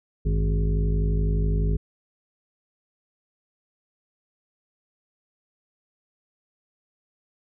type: harmonic tone with a mistuned harmonic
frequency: 51.91 Hz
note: G#1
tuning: in tune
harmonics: 1 / 2 / 3 / 4 / 5 / 7 / 8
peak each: -21 / -30 / -27 / -38 / -38 / -41 / -35 dBFS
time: 0.25-1.77 s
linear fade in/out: 10 ms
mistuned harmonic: 2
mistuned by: -130 cents
effects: none